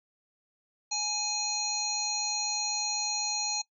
harmonic tone, 836 Hz, G#5, 11 cents sharp, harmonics 1 / 3 / 5 / 7 / 8, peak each -37 / -41 / -32 / -39 / -33 dBFS, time 0.91-3.62 s, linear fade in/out 10 ms, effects noise-tail reverb RT60 0.1 s tail -20 dB re dry

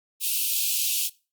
white high-pass noise, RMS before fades -25 dBFS, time 0.2-1.1 s, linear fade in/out 50 ms, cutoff 2500 Hz, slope 96 dB/octave, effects noise-tail reverb RT60 0.3 s tail -20 dB re dry + Opus 32 kbps

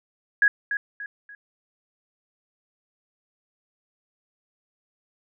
sine tone with echo, 1661.2 Hz, G#6, in tune, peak -14 dBFS, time 0.42-0.48 s, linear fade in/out 2 ms, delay 290 ms, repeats 3, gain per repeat -9 dB, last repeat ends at 1.35 s, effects none

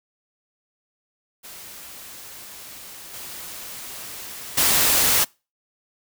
white noise with level steps, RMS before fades -40 / -36 / -18 dBFS, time 1.43-5.25 s, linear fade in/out 20 ms, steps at 3.13 / 4.57 s, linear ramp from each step 10 ms, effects noise-tail reverb RT60 0.3 s tail -26 dB re dry

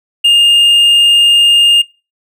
triangle tone, 2823 Hz, F7, 18 cents sharp, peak -3 dBFS, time 0.24-1.82 s, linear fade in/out 10 ms, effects noise-tail reverb RT60 0.3 s tail -22 dB re dry

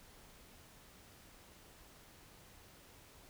silence, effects pink hiss -60 dBFS RMS until 3.29 s

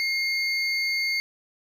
triangle tone pair together, 2137 / 4528 Hz, C7 / C#8, +36 / +36 cents, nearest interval octave + minor second, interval 1300 cents, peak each -23 / -27 dBFS, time 0-1.2 s, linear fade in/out 0 ms, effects none

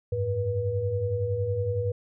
sine tone cluster, 93.2 / 104 / 484.9 Hz, F#2 / G#2 / B4, +13 / +3 / -32 cents, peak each -33 / -28 / -28 dBFS, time 0.12-1.92 s, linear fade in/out 5 ms, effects none

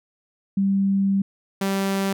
sine / sawtooth tone pair in turn, 196 / 195.1 Hz, G3 / G3, 0 / -8 cents, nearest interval unison, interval 8 cents, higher first, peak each -17 dBFS, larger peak neither, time 0.57-1.22 / 1.61-2.13 s, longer first, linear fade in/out 5 ms, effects none

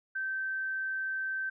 sine tone, 1551 Hz, G6, 19 cents flat, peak -31 dBFS, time 0.15-1.5 s, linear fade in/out 10 ms, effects none

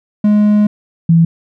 triangle / sine tone pair in turn, 209.1 / 165.96 Hz, G#3 / E3, +12 / +12 cents, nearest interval major third, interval 400 cents, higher first, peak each -5 dBFS, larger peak neither, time 0.24-0.67 / 1.09-1.25 s, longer first, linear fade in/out 5 ms, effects none

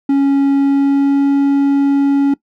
triangle tone with pitch glide, 277.2 to 279.3 Hz, C#4 to C#4, 0 to +13 cents, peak -7 dBFS, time 0.09-2.34 s, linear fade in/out 5 ms, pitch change +13 cents, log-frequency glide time 0.55-1.29 s, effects noise-tail reverb RT60 0.1 s tail -20 dB re dry

